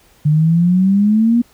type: exponential sweep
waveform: sine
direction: up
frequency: 147.8 to 241.4 Hz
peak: -9 dBFS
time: 0.25-1.42 s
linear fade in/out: 10 ms
effects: pink hiss -51 dBFS RMS until 1.53 s